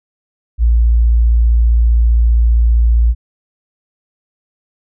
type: tone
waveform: sine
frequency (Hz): 57.6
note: A#1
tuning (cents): -20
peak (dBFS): -7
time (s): 0.58-3.15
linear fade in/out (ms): 50
effects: none